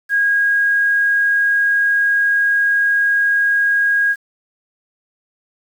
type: tone with quantisation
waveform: sine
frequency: 1637 Hz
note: G#6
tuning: 25 cents flat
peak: -12 dBFS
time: 0.09-4.16 s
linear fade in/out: 50 ms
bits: 7
effects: none